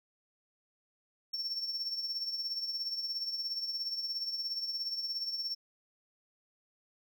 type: tone with tremolo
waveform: triangle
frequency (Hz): 5440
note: F8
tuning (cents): -46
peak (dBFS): -30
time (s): 1.33-5.55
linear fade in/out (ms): 10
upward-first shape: triangle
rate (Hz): 17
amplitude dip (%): 65
effects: none